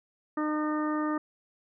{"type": "harmonic tone", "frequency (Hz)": 304.3, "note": "D#4", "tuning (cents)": -38, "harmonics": [1, 2, 3, 4, 5, 6], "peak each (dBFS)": [-28, -37, -39, -34, -46, -42], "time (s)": [0.37, 1.18], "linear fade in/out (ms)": 5, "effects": []}